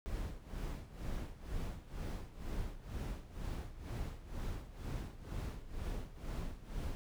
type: noise with tremolo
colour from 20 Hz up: brown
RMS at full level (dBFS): -39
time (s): 0.06-6.95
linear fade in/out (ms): 0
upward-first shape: sine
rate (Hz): 2.1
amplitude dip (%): 80
effects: none